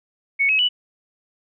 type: tone with pitch steps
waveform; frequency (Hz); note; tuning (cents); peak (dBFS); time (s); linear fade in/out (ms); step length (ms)
sine; 2217 / 2561 / 2959; C#7 / D#7 / F#7; 0 / +49 / -1; -15; 0.39-0.69; 20; 100
effects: none